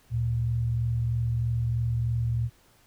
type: tone pair together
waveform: sine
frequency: 73.42 / 116.55 Hz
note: D2 / A#2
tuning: 0 / 0 cents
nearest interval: minor sixth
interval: 800 cents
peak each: -33 / -24 dBFS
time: 0.1-2.5 s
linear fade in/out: 50 ms
effects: pink hiss -61 dBFS RMS until 2.86 s